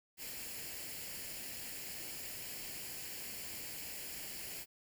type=noise with comb filter; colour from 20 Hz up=white; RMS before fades=-45 dBFS; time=0.17-4.66 s; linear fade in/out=50 ms; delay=0.41 ms; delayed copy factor=+0.6; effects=none